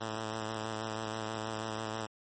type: tone with vibrato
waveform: 5% pulse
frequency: 110 Hz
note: A2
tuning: in tune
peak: -24 dBFS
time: 0-2.07 s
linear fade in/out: 20 ms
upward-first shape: square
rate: 6.2 Hz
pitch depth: 21 cents each way
effects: MP3 32 kbps